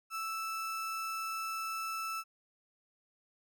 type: tone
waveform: 35% pulse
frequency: 1318.5 Hz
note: E6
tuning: in tune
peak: -34 dBFS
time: 0.1-2.24 s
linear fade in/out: 50 ms
effects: none